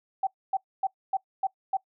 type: tone bursts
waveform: sine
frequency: 772 Hz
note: G5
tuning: 27 cents flat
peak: -22 dBFS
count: 6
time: 0.23-1.77 s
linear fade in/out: 5 ms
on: 40 ms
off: 260 ms
effects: noise-tail reverb RT60 0.1 s tail -21 dB re dry